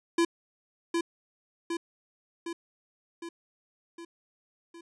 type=tone with echo; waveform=square; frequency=337.4 Hz; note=E4; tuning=40 cents sharp; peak=-22 dBFS; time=0.18-0.25 s; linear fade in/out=5 ms; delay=760 ms; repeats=6; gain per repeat=-4 dB; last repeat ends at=4.81 s; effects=resampled to 22050 Hz